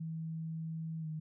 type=tone with pitch glide; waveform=sine; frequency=161.5 to 156.27 Hz; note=E3 to D#3; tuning=-35 to +8 cents; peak=-37 dBFS; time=0-1.2 s; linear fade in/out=10 ms; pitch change=-57 cents; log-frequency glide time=1-1.07 s; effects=none